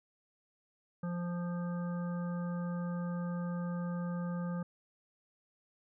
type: harmonic tone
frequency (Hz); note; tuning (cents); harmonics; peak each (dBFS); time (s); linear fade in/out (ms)
174.61; F3; 0; 1 / 3 / 5 / 7 / 9; -34 / -45 / -52 / -49 / -54; 1.03-4.63; 5
effects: none